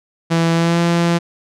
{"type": "tone with pitch glide", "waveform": "sawtooth", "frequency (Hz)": [166.1, 170.47], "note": ["E3", "F3"], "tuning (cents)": [13, -42], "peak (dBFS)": -9, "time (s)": [0.3, 1.19], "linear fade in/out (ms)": 20, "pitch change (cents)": 45, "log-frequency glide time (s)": [0.54, 0.79], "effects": ["low-pass 7000 Hz 12 dB/octave"]}